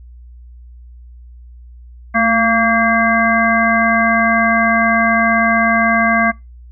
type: harmonic tone with a mistuned harmonic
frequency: 229 Hz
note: A#3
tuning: 31 cents flat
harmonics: 1 / 3 / 5 / 7 / 9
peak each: -17 / -17 / -17 / -17 / -17 dBFS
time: 2.14-6.32 s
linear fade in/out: 20 ms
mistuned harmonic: 1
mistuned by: -39 cents
effects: noise-tail reverb RT60 0.2 s tail -23 dB re dry + added 60 Hz sine -35 dBFS peak until 6.71 s